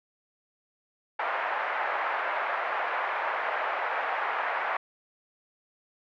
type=band-pass noise; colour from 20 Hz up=pink; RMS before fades=-30 dBFS; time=1.19-4.77 s; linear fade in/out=5 ms; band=650 to 2000 Hz; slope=24 dB/octave; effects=none